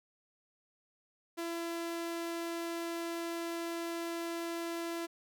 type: tone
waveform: sawtooth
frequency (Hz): 336.8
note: E4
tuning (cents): +37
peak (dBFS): -32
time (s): 1.37-5.07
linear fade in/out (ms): 20
effects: none